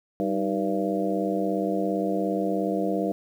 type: harmonic tone with a mistuned harmonic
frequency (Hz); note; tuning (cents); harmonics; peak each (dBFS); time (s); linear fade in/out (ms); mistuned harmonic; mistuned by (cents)
97.2; G2; -14; 2 / 3 / 4 / 5 / 6 / 7; -29 / -28 / -33 / -30 / -33 / -31; 0.2-3.12; 0; 3; +110
effects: 9-bit